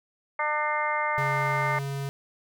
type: harmonic tone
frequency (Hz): 300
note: D4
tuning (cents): +37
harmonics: 2 / 3 / 4 / 5 / 6 / 7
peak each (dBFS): -33 / -29 / -30 / -36 / -35 / -30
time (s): 0.39-1.79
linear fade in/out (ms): 5
type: tone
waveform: square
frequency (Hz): 138.59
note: C#3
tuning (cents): 0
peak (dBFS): -30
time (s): 1.18-2.09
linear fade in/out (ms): 0
effects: none